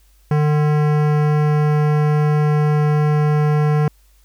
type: tone with hard clipping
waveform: sine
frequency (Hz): 150.1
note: D3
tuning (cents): +38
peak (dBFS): -15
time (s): 0.31-3.88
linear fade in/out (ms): 2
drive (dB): 18
effects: added 50 Hz sine -50 dBFS peak until 4.24 s + white hiss -59 dBFS RMS until 4.24 s